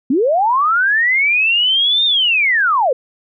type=linear two-way sweep; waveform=sine; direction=up then down; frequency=235 to 3685 to 467.7 Hz; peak=-11 dBFS; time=0.1-2.93 s; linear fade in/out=5 ms; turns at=2.05 s; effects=none